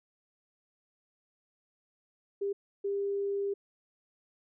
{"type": "tone bursts at uneven times", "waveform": "sine", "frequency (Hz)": 399.6, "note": "G4", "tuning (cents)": 33, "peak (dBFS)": -29, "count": 2, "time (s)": [[2.41, 2.53], [2.84, 3.54]], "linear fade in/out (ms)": 10, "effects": []}